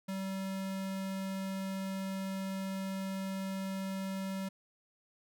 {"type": "tone", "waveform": "square", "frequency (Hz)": 192.3, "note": "G3", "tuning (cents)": -33, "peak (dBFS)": -36, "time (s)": [0.08, 4.49], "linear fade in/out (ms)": 10, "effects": []}